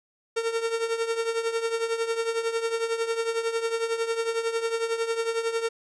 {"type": "tone with tremolo", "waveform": "45% pulse", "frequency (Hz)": 457.1, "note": "A#4", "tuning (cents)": -34, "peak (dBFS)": -22, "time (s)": [0.36, 5.69], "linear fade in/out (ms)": 10, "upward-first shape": "triangle", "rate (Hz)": 11, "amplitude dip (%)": 75, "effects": ["resampled to 22050 Hz"]}